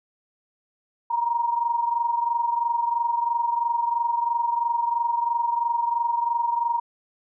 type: tone pair together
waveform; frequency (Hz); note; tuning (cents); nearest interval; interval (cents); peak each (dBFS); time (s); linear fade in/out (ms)
sine; 938 / 961; A#5 / B5; +11 / -48; unison; 41; -22 / -27; 1.1-6.8; 10
effects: none